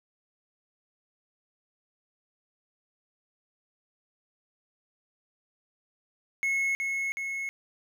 triangle tone with echo, 2181 Hz, C#7, 29 cents flat, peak -23 dBFS, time 6.43-6.75 s, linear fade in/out 0 ms, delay 370 ms, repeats 2, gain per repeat -3 dB, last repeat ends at 7.49 s, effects none

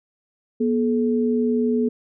sine tone pair together, 240.8 / 429.1 Hz, B3 / A4, -44 / -43 cents, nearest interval minor seventh, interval 1001 cents, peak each -19 / -22 dBFS, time 0.6-1.89 s, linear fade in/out 10 ms, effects none

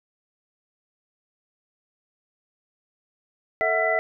sine tone cluster, 444.2 / 650 / 735 / 1358 / 1995 Hz, A4 / E5 / F#5 / F6 / B6, +16 / -24 / -12 / -49 / +17 cents, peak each -30 / -23 / -28 / -31 / -24 dBFS, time 3.61-3.99 s, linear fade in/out 0 ms, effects none

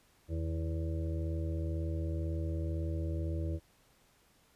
harmonic tone with a mistuned harmonic, 82 Hz, E2, 9 cents flat, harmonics 1 / 2 / 4 / 5 / 6 / 7, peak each -33 / -42 / -41 / -52 / -49 / -47 dBFS, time 0.28-3.6 s, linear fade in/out 50 ms, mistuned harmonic 2, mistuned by -65 cents, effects pink hiss -67 dBFS RMS until 4.55 s + resampled to 32000 Hz

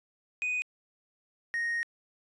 triangle tone pair in turn, 2489 / 1864.6 Hz, D#7 / A#6, 0 / 0 cents, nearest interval perfect fourth, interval 500 cents, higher first, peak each -26 dBFS, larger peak neither, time 0.42-0.62 / 1.54-1.83 s, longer second, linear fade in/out 0 ms, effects tanh soft clip ceiling -22 dBFS + resampled to 24000 Hz

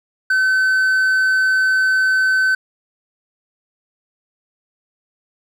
triangle tone, 1526 Hz, G6, 47 cents flat, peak -11 dBFS, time 0.3-2.55 s, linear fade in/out 5 ms, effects none

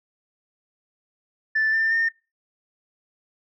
sine tone with pitch steps, 1760 / 1789.7 / 1820 Hz, A6 / A6 / A#6, 0 / +29 / -42 cents, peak -17 dBFS, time 1.55-2.09 s, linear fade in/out 10 ms, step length 180 ms, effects noise-tail reverb RT60 0.3 s tail -25 dB re dry + tanh soft clip ceiling -15 dBFS

